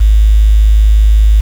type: tone with quantisation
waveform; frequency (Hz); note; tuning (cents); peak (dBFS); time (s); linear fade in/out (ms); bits
sine; 52.7; G#1; +26; -3; 0-1.41; 10; 5
effects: none